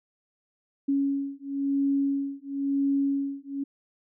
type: beating tone pair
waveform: sine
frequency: 277.2 / 278.18 Hz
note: C#4 / C#4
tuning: 0 / +6 cents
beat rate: 0.98 Hz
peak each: -27 / -27 dBFS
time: 0.88-3.64 s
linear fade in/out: 10 ms
effects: none